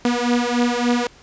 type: beating tone pair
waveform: sawtooth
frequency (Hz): 240 / 243.5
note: B3 / B3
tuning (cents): -49 / -24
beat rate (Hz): 3.5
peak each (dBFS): -16 / -16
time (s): 0.05-1.07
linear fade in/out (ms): 2
effects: pink hiss -48 dBFS RMS until 1.22 s + resampled to 16000 Hz